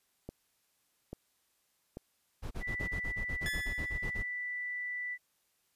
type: click train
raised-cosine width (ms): 2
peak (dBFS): -28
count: 4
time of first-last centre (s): 0.29-2.811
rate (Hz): 1.19
type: noise bursts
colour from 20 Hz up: brown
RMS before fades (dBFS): -38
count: 15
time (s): 2.42-4.233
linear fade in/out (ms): 20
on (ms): 91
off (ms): 32
type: tone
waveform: sine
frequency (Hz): 1975.5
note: B6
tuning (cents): 0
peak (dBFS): -35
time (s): 2.6-5.18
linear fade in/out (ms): 50
type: tone with exponential decay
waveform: sawtooth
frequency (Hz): 1723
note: A6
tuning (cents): -37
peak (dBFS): -30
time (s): 3.46-4.2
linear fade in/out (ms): 0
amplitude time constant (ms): 160
effects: white hiss -75 dBFS RMS until 5.75 s + resampled to 32000 Hz